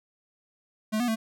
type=tone with pitch steps; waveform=square; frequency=216.2 / 243.3 / 222.5 Hz; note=A3 / B3 / A3; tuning=-30 / -26 / +20 cents; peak=-25 dBFS; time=0.92-1.16 s; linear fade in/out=20 ms; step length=80 ms; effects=none